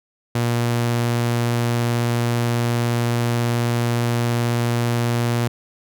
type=tone; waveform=sawtooth; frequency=118.8 Hz; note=A#2; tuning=33 cents sharp; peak=-14 dBFS; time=0.35-5.48 s; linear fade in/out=5 ms; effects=none